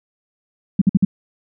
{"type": "tone bursts", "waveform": "sine", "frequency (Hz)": 193.1, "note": "G3", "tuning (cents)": -26, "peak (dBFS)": -8, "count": 4, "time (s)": [0.79, 1.05], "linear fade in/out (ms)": 5, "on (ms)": 26, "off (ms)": 52, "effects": []}